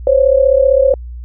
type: tone pair together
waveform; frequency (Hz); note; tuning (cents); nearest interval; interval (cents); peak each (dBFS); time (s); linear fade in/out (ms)
sine; 519.5 / 555; C5 / C#5; -12 / +2; minor second; 114; -10; 0.07-0.94; 2
effects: added 60 Hz sine -25 dBFS peak until 1.24 s